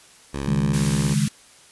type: tone with vibrato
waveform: 10% pulse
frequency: 69.3 Hz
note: C#2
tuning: in tune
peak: -18 dBFS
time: 0.33-1.15 s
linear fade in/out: 20 ms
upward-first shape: triangle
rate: 6.2 Hz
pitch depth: 24 cents each way
type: chord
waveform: sine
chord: C# suspended second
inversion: none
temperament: equal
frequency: 138.59 / 155.56 / 207.7 Hz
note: C#3 / D#3 / G#3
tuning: 0 / 0 / 0 cents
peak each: -22 dBFS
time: 0.47-1.28 s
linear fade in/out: 5 ms
type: high-pass noise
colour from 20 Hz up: white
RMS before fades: -30 dBFS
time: 0.73-1.29 s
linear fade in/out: 10 ms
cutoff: 1300 Hz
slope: 24 dB/octave
effects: white hiss -50 dBFS RMS until 1.71 s + resampled to 24000 Hz